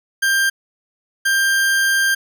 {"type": "tone pair in turn", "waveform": "40% pulse", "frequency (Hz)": [1588, 1588], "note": ["G6", "G6"], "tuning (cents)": [22, 22], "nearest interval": "unison", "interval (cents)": 0, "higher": "neither", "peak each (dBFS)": -13, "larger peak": "neither", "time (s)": [[0.22, 0.5], [1.25, 2.15]], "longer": "second", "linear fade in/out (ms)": 10, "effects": []}